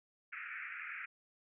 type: band-pass noise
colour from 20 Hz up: white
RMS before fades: -45 dBFS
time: 0.32-1.06 s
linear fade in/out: 10 ms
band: 1300 to 2500 Hz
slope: 96 dB/octave
effects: none